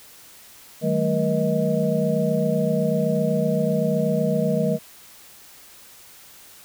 sine tone cluster, 158.4 / 191.6 / 219.5 / 478.8 / 629 Hz, D#3 / G3 / A3 / A#4 / D#5, +31 / -39 / -4 / +46 / +19 cents, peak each -25 dBFS, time 0.81-4.79 s, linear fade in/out 50 ms, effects white hiss -47 dBFS RMS until 6.64 s

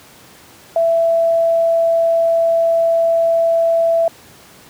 sine tone, 665 Hz, E5, 15 cents sharp, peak -11 dBFS, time 0.76-4.08 s, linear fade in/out 2 ms, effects pink hiss -43 dBFS RMS until 4.69 s + high-pass 100 Hz 12 dB/octave

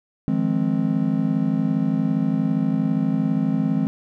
triangle chord, F minor seventh, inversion third, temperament just, 157.15 / 174.61 / 209.5 / 261.9 Hz, Eb3 / F3 / Ab3 / C4, +18 / 0 / +15 / +2 cents, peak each -23 / -24 / -21 / -21 dBFS, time 0.28-3.87 s, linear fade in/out 0 ms, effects none

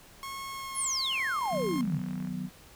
sawtooth tone with pitch glide, 1090 to 1067 Hz, C#6 to C6, -29 to +34 cents, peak -33 dBFS, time 0.23-1.81 s, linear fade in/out 0 ms, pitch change -37 cents, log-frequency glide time 0.49-0.96 s
sine exponential sweep, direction down, 11640 to 120.9 Hz, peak -28 dBFS, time 0.74-2.01 s, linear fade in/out 50 ms
click train, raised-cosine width 0.5 ms, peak -34 dBFS, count 50, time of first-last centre 1.13-2.272 s, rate 42.9 Hz
sine chord, B major, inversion first, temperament equal, 155.56 / 185 / 246.9 Hz, D#3 / F#3 / B3, 0 / 0 / 0 cents, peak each -39 / -34 / -38 dBFS, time 1.5-2.5 s, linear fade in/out 50 ms
effects pink hiss -54 dBFS RMS until 2.75 s

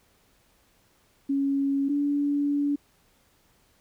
sine tone pair in turn, 276.9 / 287.1 Hz, C#4 / D4, -2 / -39 cents, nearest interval minor second, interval 63 cents, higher second, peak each -22 dBFS, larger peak neither, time 1.29-1.89 / 1.89-2.76 s, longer second, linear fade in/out 10 ms, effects pink hiss -64 dBFS RMS until 3.8 s

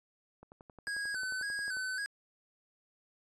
click train, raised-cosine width 1 ms, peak -38 dBFS, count 16, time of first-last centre 0.43-1.769 s, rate 11.2 Hz
square tone with vibrato, 1580 Hz, G6, 13 cents sharp, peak -35 dBFS, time 0.87-2.06 s, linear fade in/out 0 ms, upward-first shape square, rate 1.8 Hz, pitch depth 71 cents each way
effects resampled to 24000 Hz

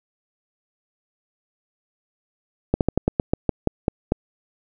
slowing click train, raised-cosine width 2 ms, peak -4 dBFS, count 11, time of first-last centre 2.74-4.121 s, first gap 68 ms, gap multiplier 1.15, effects none

